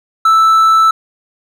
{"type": "tone", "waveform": "triangle", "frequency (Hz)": 1318.5, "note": "E6", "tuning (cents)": 0, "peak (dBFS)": -4, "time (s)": [0.25, 0.91], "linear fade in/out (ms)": 5, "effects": []}